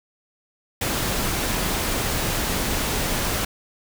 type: noise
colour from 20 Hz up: pink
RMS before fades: -24 dBFS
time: 0.81-3.45 s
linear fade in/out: 5 ms
effects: none